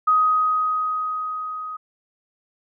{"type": "tone with level ramp", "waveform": "sine", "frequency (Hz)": 1255, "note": "D#6", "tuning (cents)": 15, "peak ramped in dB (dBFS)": [-13, -29], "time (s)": [0.07, 1.77], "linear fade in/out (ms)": 10, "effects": []}